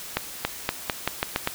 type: accelerating click train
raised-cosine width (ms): 0.3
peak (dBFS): -6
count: 8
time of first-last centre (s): 0.17-1.474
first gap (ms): 280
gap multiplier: 0.86
effects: white hiss -38 dBFS RMS until 1.54 s